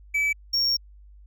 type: tone pair in turn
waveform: triangle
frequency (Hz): 2300 / 5529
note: D7 / F8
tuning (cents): -37 / -18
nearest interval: octave + minor third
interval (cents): 1519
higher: second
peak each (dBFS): -19 / -19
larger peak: neither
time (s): 0.14-0.33 / 0.53-0.77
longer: second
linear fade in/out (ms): 10
effects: added 50 Hz sine -46 dBFS peak until 1.26 s